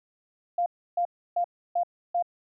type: tone bursts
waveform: sine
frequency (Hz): 698.5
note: F5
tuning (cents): 0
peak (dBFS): -22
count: 5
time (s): 0.58-2.225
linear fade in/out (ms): 5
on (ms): 81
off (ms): 310
effects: none